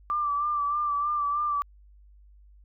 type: tone with vibrato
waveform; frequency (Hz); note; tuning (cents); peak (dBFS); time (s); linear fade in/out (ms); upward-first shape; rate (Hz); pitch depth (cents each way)
sine; 1174.7; D6; 0; -24; 0.1-1.62; 0; sine; 3.2; 38
effects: added 50 Hz sine -51 dBFS peak until 2.64 s